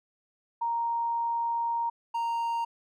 sine / triangle tone pair in turn, 932.3 / 928.9 Hz, A#5 / A#5, 0 / -6 cents, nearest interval unison, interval 6 cents, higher first, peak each -26 / -25 dBFS, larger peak second, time 0.61-1.9 / 2.14-2.65 s, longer first, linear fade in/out 10 ms, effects none

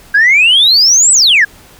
sine exponential two-way sweep, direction up then down, 1592 to 8140 to 1592 Hz, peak -3 dBFS, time 0.14-1.45 s, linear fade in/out 10 ms, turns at 1.12 s, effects tanh soft clip ceiling -1 dBFS + pink hiss -40 dBFS RMS until 1.79 s

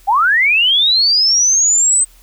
sine linear sweep, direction up, 740 to 8250 Hz, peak -9 dBFS, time 0.07-2.05 s, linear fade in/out 20 ms, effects added 40 Hz sine -44 dBFS peak until 2.22 s + white hiss -49 dBFS RMS until 2.22 s

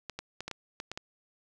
clicks, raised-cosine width 0.2 ms, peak -20 dBFS, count 8, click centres 0.097 / 0.19 / 0.406 / 0.48 / 0.513 / 0.801 / 0.916 / 0.975 s, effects none

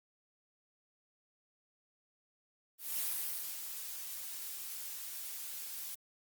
blue noise with ADSR envelope, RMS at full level -35 dBFS, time 2.78-5.95 s, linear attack 190 ms, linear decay 620 ms, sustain -8 dB, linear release 6 ms, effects Opus 32 kbps

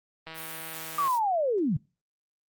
click train, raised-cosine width 0.3 ms, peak -25 dBFS, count 131, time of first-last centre 0.27-1.077 s, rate 161 Hz
blue noise, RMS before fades -40 dBFS, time 0.34-1.2 s, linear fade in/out 50 ms
sine linear sweep, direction down, 1193 to 124.8 Hz, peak -23 dBFS, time 0.98-1.77 s, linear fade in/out 5 ms
effects noise-tail reverb RT60 0.3 s tail -24 dB re dry + Opus 24 kbps

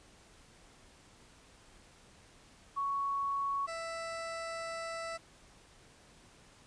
sine / 20% pulse tone pair in turn, 1113 / 661.8 Hz, C#6 / E5, +7 / +7 cents, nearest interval major sixth, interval 900 cents, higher first, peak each -31 / -33 dBFS, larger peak first, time 2.76-3.67 / 3.67-5.18 s, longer second, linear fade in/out 20 ms, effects pink hiss -60 dBFS RMS until 6.66 s + resampled to 22050 Hz

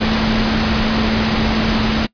sine tone in noise, 220 Hz, A3, in tune, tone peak -17 dBFS, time 0-2.07 s, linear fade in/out 20 ms, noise pink, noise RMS -18 dBFS, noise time 0-2.07 s, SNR -2 dB, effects noise-tail reverb RT60 0.1 s tail -22 dB re dry + resampled to 11025 Hz

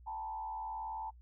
sine tone with frequency modulation, 880 Hz, A5, in tune, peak -38 dBFS, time 0.06-1.11 s, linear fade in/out 20 ms, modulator 78.9 Hz, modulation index 0.85, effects noise-tail reverb RT60 0.1 s tail -26 dB re dry + added 60 Hz sine -54 dBFS peak until 1.21 s

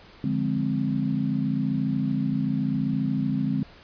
sine chord, D half-diminished seventh, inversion none, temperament equal, 146.83 / 174.61 / 207.7 / 261.6 Hz, D3 / F3 / Ab3 / C4, 0 / 0 / 0 / 0 cents, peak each -28 / -32 / -27 / -27 dBFS, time 0.24-3.63 s, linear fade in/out 2 ms, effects pink hiss -50 dBFS RMS until 3.83 s + resampled to 11025 Hz

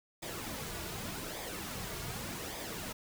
pink noise with flanger, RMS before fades -41 dBFS, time 0.22-2.93 s, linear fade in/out 10 ms, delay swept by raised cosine 0.7 to 3.9 ms, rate 0.85 Hz, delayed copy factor -0.55, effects none

